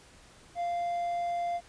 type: tone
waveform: triangle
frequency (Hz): 695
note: F5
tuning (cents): -9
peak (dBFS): -27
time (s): 0.55-1.61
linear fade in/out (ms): 50
effects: pink hiss -56 dBFS RMS until 1.68 s + resampled to 22050 Hz